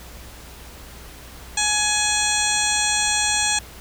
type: harmonic tone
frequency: 840 Hz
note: G#5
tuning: 19 cents sharp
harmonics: 1 / 2 / 3 / 4 / 5 / 7 / 8 / 9 / 10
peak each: -27 / -27 / -27 / -27 / -27 / -27 / -27 / -27 / -27 dBFS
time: 1.57-3.59 s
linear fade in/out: 5 ms
effects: added 60 Hz sine -42 dBFS peak until 3.8 s + pink hiss -42 dBFS RMS until 3.8 s